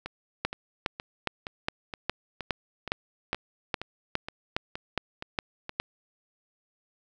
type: two click trains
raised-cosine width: 0.3 ms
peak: -19 / -10 dBFS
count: 13 / 14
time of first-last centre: 0.06-5.694 / 0.45-5.8 s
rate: 2.13 / 2.43 Hz
effects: none